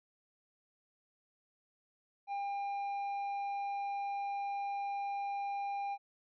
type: tone with tanh clipping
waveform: sine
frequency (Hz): 801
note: G5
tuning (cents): +37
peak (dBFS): -36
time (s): 2.27-5.98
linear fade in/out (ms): 50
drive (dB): 6
effects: none